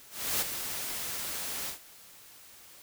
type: noise with ADSR envelope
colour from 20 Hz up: white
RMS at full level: -28 dBFS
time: 0.1-1.79 s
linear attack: 310 ms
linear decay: 22 ms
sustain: -8 dB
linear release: 110 ms
effects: white hiss -53 dBFS RMS until 2.82 s